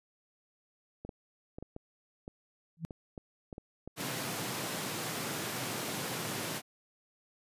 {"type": "clicks", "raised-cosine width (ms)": 2, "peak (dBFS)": -29, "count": 11, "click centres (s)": [1.05, 1.092, 1.585, 1.626, 1.764, 2.279, 2.908, 3.178, 3.528, 3.581, 3.876]}
{"type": "tone with exponential growth", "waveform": "sine", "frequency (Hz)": 164, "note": "E3", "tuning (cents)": -9, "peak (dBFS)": -30, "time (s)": [2.77, 2.85], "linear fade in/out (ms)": 0, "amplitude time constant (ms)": 17}
{"type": "high-pass noise", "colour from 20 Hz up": "pink", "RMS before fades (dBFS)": -37, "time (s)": [3.96, 6.62], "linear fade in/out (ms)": 50, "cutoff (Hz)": 110, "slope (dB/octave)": 48}
{"effects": ["resampled to 32000 Hz"]}